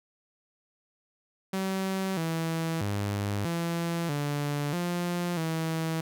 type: tone with pitch steps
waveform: sawtooth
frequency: 191 / 163.5 / 101.7 / 168.9 / 145.2 / 175.2 / 161.8 Hz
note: G3 / E3 / G#2 / E3 / D3 / F3 / E3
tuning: -45 / -14 / -36 / +42 / -19 / +6 / -32 cents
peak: -24 dBFS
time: 1.53-6.01 s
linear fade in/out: 5 ms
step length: 640 ms
effects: none